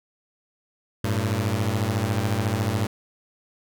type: beating tone pair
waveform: sawtooth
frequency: 98.4 / 112.4 Hz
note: G2 / A2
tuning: +7 / +37 cents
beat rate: 14 Hz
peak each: -21 dBFS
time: 1.04-2.87 s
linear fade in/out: 5 ms
effects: none